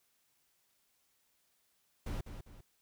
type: noise with echo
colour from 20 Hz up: brown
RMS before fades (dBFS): -38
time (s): 2.06-2.21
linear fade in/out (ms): 5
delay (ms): 200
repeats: 2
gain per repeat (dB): -8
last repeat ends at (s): 2.61
effects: white hiss -75 dBFS RMS until 2.81 s